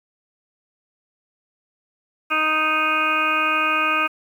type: harmonic tone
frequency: 311.1 Hz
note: D#4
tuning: in tune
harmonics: 1 / 2 / 3 / 4 / 5 / 7 / 8 / 9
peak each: -31 / -31 / -32 / -21 / -26 / -30 / -22 / -30 dBFS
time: 2.3-4.08 s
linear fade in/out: 20 ms
effects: 8-bit